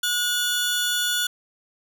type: tone pair together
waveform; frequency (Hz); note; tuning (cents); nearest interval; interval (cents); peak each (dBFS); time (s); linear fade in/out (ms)
sawtooth; 1455 / 3461; F#6 / A7; -29 / -29; octave + minor third; 1500; -21 / -21; 0.03-1.27; 5
effects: none